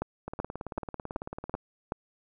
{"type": "two click trains", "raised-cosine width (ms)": 1, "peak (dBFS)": [-16, -22], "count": [6, 24], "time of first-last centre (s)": [[0.02, 1.921], [0.28, 1.551]], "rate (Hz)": [2.63, 18.1], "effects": []}